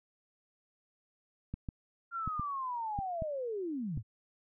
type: clicks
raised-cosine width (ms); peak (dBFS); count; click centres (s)
5; -25; 7; 1.54 / 1.688 / 2.276 / 2.396 / 2.989 / 3.222 / 3.975
type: linear sweep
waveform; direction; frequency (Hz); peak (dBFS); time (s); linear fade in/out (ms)
sine; down; 1396.9 to 93.8; -34; 2.11-4.03; 50
effects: none